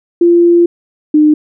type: tone pair in turn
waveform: sine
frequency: 344.4 / 303.2 Hz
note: F4 / D#4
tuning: -24 / -45 cents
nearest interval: major second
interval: 221 cents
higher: first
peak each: -4 dBFS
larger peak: neither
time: 0.21-0.66 / 1.14-1.34 s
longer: first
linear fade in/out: 5 ms
effects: none